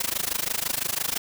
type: noise with amplitude modulation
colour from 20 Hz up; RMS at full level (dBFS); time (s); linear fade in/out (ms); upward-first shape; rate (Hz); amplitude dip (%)
white; -24; 0-1.18; 5; sine; 25.9; 95
effects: none